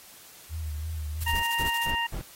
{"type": "tone with vibrato", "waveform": "sine", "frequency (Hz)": 77.78, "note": "D#2", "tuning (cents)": 0, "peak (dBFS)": -30, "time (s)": [0.49, 1.41], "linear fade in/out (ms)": 50, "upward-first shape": "sine", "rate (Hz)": 3, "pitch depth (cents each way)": 65}
{"type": "noise with tremolo", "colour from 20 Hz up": "blue", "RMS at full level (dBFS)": -35, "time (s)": [1.2, 1.91], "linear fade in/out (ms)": 20, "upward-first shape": "square", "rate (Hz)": 13, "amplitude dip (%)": 70}
{"type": "harmonic tone", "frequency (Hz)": 932.3, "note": "A#5", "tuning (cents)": 0, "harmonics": [1, 2, 3], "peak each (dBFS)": [-29, -30, -30], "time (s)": [1.26, 2.07], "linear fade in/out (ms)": 10}
{"type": "noise bursts", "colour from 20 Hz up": "brown", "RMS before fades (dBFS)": -33, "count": 4, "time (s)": [1.33, 2.216], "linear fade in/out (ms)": 5, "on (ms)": 94, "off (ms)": 170}
{"effects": ["white hiss -50 dBFS RMS until 2.35 s", "AAC 48 kbps"]}